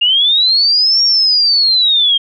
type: linear two-way sweep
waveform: sine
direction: up then down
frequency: 2794 to 5588 to 3179 Hz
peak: -8 dBFS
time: 0.01-2.18 s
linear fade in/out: 10 ms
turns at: 1.03 s
effects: none